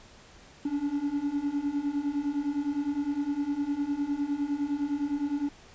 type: beating tone pair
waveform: triangle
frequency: 281.2 / 291 Hz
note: C#4 / D4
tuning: +25 / -16 cents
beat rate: 9.8 Hz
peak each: -30 / -27 dBFS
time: 0.65-5.49 s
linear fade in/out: 5 ms
effects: pink hiss -53 dBFS RMS until 5.74 s + resampled to 16000 Hz